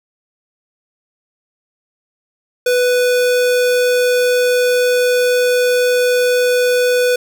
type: tone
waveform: square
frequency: 495.1 Hz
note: B4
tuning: 4 cents sharp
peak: -12 dBFS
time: 2.66-7.16 s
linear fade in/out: 5 ms
effects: none